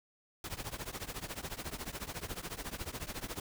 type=noise with tremolo; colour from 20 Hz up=pink; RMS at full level=-38 dBFS; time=0.44-3.4 s; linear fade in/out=2 ms; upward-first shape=triangle; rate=14 Hz; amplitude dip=95%; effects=none